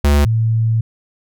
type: tone pair in turn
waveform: square / sine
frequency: 72.2 / 112.45 Hz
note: D2 / A2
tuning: -29 / +38 cents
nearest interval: minor sixth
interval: 767 cents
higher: second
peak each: -10 / -12 dBFS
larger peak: first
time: 0.04-0.25 / 0.25-0.81 s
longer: second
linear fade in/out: 5 ms
effects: none